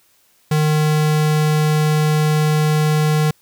square tone, 153 Hz, D#3, 29 cents flat, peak -14 dBFS, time 0.51-3.31 s, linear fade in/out 5 ms, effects white hiss -57 dBFS RMS until 3.41 s

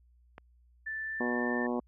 click, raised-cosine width 0.5 ms, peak -30 dBFS, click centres 0.381 s
sine tone with pitch glide, 1762 to 1786.6 Hz, A6 to A6, +2 to +26 cents, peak -34 dBFS, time 0.86-1.67 s, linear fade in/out 10 ms, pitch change +24 cents, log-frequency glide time 1.04-1.36 s
harmonic tone, 121.7 Hz, B2, 25 cents flat, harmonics 2 / 3 / 4 / 5 / 6 / 7 / 8 / 9, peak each -32 / -36 / -38 / -40 / -42 / -43 / -44 / -45 dBFS, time 1.2-1.8 s, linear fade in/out 5 ms
effects added 60 Hz sine -60 dBFS peak until 1.87 s

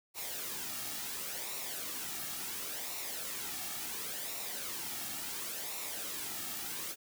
white noise with flanger, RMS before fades -40 dBFS, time 0.14-6.96 s, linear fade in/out 50 ms, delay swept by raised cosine 0.62 to 2.02 ms, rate 0.71 Hz, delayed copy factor -0.55, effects none

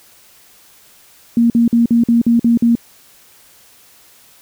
sine tone bursts, 234 Hz, A#3, 7 cents sharp, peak -8 dBFS, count 8, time 1.37-2.753 s, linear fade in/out 2 ms, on 130 ms, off 49 ms, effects white hiss -47 dBFS RMS until 4.41 s

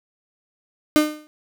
35% pulse tone with exponential decay, 303.6 Hz, D#4, 42 cents flat, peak -8 dBFS, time 0.96-1.27 s, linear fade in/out 0 ms, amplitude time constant 66 ms, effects none

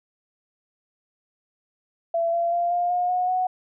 sine tone with pitch steps, 672 / 682.6 / 693.3 / 704.2 / 715.3 / 726.5 / 737.9 Hz, E5 / F5 / F5 / F5 / F5 / F#5 / F#5, +33 / -40 / -13 / +14 / +41 / -32 / -5 cents, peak -20 dBFS, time 2.14-3.47 s, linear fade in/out 5 ms, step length 190 ms, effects none

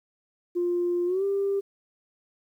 sine tone with pitch glide, 351 to 396.3 Hz, F4 to G4, +9 to +19 cents, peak -22 dBFS, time 0.55-1.61 s, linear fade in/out 20 ms, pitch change +210 cents, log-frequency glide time 1.06-1.24 s, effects tanh soft clip ceiling -18 dBFS + 10-bit

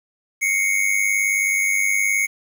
square tone pair together, 2128 / 2227 Hz, C7 / C#7, +29 / +7 cents, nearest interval minor second, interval 78 cents, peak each -22 / -20 dBFS, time 0.41-2.27 s, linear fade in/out 20 ms, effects 8-bit

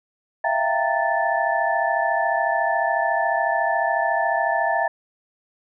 sine tone cluster, 655 / 689 / 787 / 921 / 1754 Hz, E5 / F5 / G5 / A#5 / A6, -11 / -24 / +7 / -21 / -6 cents, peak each -25 dBFS, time 0.44-4.88 s, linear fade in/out 5 ms, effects none

